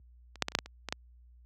clicks, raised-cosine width 0.2 ms, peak -30 / -8 / -14 / -30 / -6 / -12 / -27 / -18 / -13 dBFS, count 9, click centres 0.357 / 0.423 / 0.484 / 0.52 / 0.551 / 0.588 / 0.66 / 0.887 / 0.925 s, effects added 60 Hz sine -45 dBFS peak until 1.45 s + high-pass 100 Hz 12 dB/octave

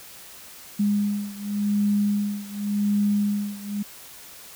sine beating tone pair, 204.7 / 205.59 Hz, G#3 / G#3, -25 / -17 cents, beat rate 0.89 Hz, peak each -23 / -25 dBFS, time 0.79-3.83 s, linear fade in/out 10 ms, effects white hiss -44 dBFS RMS until 4.55 s

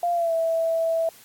sine tone with pitch glide, 696 to 656.9 Hz, F5 to E5, -6 to -6 cents, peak -20 dBFS, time 0.03-1.09 s, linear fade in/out 2 ms, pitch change -100 cents, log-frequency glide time 0.13-0.33 s, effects white hiss -50 dBFS RMS until 1.24 s + AAC 64 kbps

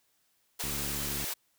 white high-pass noise, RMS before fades -35 dBFS, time 0.59-1.34 s, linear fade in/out 10 ms, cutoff 320 Hz, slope 96 dB/octave
click train, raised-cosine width 3 ms, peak -29 dBFS, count 44, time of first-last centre 0.64-1.241 s, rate 71.5 Hz
effects white hiss -72 dBFS RMS until 1.58 s

